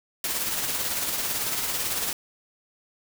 white noise with tremolo, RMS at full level -26 dBFS, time 0.24-2.13 s, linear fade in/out 2 ms, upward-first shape triangle, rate 18 Hz, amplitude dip 45%, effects none

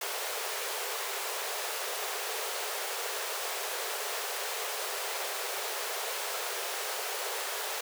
pink high-pass noise, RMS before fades -35 dBFS, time 0.01-7.81 s, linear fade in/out 5 ms, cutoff 390 Hz, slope 96 dB/octave, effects none

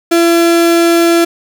35% pulse tone, 337.9 Hz, E4, 43 cents sharp, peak -5 dBFS, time 0.11-1.25 s, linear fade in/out 10 ms, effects none

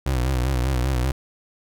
30% pulse tone with vibrato, 64 Hz, C2, 38 cents flat, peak -17 dBFS, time 0.06-1.12 s, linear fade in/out 5 ms, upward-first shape sine, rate 5.1 Hz, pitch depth 99 cents each way, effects none

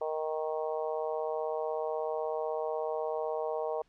harmonic tone, 156.2 Hz, D#3, 7 cents sharp, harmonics 3 / 4 / 5 / 6 / 7, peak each -34 / -35 / -39 / -42 / -45 dBFS, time 0.01-3.82 s, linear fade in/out 5 ms, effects pink hiss -70 dBFS RMS until 3.88 s + low-pass 5000 Hz 12 dB/octave

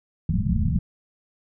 white low-pass noise, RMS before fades -22 dBFS, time 0.29-0.79 s, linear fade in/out 2 ms, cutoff 220 Hz, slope 96 dB/octave, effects none

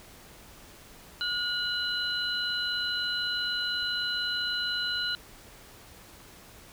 sine tone cluster, 1437 / 2937 / 4027 Hz, F6 / F#7 / B7, +49 / -13 / +33 cents, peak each -32 / -34 / -31 dBFS, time 1.21-5.15 s, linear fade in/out 0 ms, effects pink hiss -51 dBFS RMS until 6.72 s

